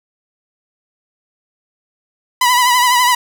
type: tone with vibrato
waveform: sawtooth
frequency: 987.8 Hz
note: B5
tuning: in tune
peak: -6 dBFS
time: 2.41-3.15 s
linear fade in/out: 5 ms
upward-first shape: triangle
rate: 12 Hz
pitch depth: 60 cents each way
effects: none